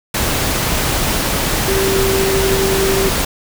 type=tone in noise; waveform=sine; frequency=387.6 Hz; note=G4; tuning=20 cents flat; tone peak=-15 dBFS; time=1.68-3.09 s; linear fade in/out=5 ms; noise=pink; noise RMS=-17 dBFS; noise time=0.14-3.25 s; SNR=-1 dB; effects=none